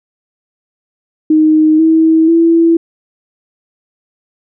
sine tone with pitch steps, 311.1 / 321.5 / 332.3 Hz, D#4 / E4 / E4, 0 / -43 / +14 cents, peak -5 dBFS, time 1.3-2.77 s, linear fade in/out 5 ms, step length 490 ms, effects none

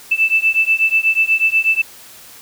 sine beating tone pair, 2639 / 2647.2 Hz, E7 / E7, +1 / +7 cents, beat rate 8.2 Hz, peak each -15 dBFS, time 0.11-1.82 s, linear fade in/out 10 ms, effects white hiss -40 dBFS RMS until 2.41 s

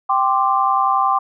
sine chord, G suspended fourth, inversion none, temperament just, 784 / 1045.3 / 1176 Hz, G5 / C6 / D6, 0 / -2 / +2 cents, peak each -18 dBFS, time 0.09-1.19 s, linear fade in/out 10 ms, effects none

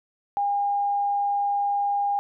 sine tone, 809 Hz, G#5, 46 cents flat, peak -21 dBFS, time 0.37-2.19 s, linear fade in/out 0 ms, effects none

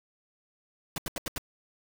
pink noise bursts, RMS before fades -33 dBFS, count 5, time 0.96-1.381 s, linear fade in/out 2 ms, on 21 ms, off 79 ms, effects none

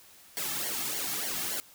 white noise with flanger, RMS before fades -33 dBFS, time 0.37-1.6 s, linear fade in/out 0 ms, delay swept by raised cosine 0.78 to 2.08 ms, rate 3.4 Hz, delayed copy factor -0.8, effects white hiss -55 dBFS RMS until 1.74 s

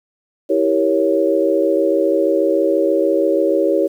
sine chord, E diminished seventh, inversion none, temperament equal with one note detuned, 325.7 / 392 / 466.2 / 554.4 Hz, E4 / G4 / Bb4 / Db5, -21 / 0 / 0 / 0 cents, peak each -18 / -18 / -21 / -17 dBFS, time 0.49-3.88 s, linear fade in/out 20 ms, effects 8-bit

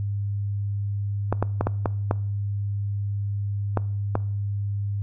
clicks, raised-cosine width 1 ms, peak -8 dBFS, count 8, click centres 1.326 / 1.426 / 1.61 / 1.67 / 1.858 / 2.111 / 3.773 / 4.154 s, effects noise-tail reverb RT60 0.6 s tail -21 dB re dry + added 101 Hz sine -24 dBFS peak until 5.02 s

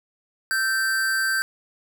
square tone with amplitude modulation, 1560 Hz, G6, 9 cents flat, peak -19 dBFS, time 0.51-1.42 s, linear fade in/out 0 ms, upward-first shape sine, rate 230 Hz, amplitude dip 50%, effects none

